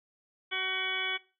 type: harmonic tone with a mistuned harmonic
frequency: 375.4 Hz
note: F#4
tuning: 25 cents sharp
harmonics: 1 / 2 / 3 / 4 / 5 / 6 / 8 / 9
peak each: -43 / -44 / -42 / -38 / -44 / -34 / -38 / -36 dBFS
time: 0.51-1.18 s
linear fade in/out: 20 ms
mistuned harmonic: 4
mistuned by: +16 cents
effects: noise-tail reverb RT60 0.3 s tail -17 dB re dry